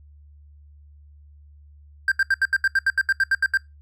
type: tone bursts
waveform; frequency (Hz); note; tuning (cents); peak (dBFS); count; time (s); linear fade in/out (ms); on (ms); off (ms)
triangle; 1581; G6; +14; -14; 14; 2.08-3.573; 2; 37; 75
effects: noise-tail reverb RT60 0.2 s tail -23 dB re dry + added 73 Hz sine -46 dBFS peak until 3.81 s